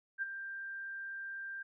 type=tone with ADSR envelope; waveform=sine; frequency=1584 Hz; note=G6; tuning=18 cents sharp; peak=-31 dBFS; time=0.18-1.63 s; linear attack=41 ms; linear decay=23 ms; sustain=-9 dB; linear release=10 ms; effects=none